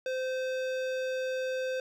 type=tone with hard clipping; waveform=sine; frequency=517 Hz; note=C5; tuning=21 cents flat; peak=-32 dBFS; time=0.06-1.8 s; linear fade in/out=2 ms; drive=16 dB; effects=none